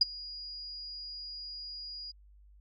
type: tone with ADSR envelope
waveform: sine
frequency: 4878 Hz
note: D#8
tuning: 35 cents flat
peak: -17 dBFS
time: 0.01-2.12 s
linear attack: 6 ms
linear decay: 20 ms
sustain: -23 dB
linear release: 16 ms
effects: added 50 Hz sine -55 dBFS peak until 2.6 s